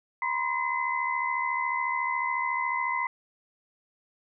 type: tone cluster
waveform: sine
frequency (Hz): 963 / 1037 / 2039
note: B5 / C6 / C7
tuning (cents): -44 / -16 / -45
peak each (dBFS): -31 / -30 / -30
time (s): 0.22-3.07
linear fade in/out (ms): 2
effects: none